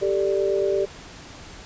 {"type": "chord", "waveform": "sine", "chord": "G suspended second", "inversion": "none", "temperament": "just", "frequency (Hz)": [392, 441, 588], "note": ["G4", "A4", "D5"], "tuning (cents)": [0, 4, 2], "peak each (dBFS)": [-21, -27, -25], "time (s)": [0.01, 0.86], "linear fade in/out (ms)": 20, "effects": ["pink hiss -42 dBFS RMS until 1.65 s", "resampled to 16000 Hz"]}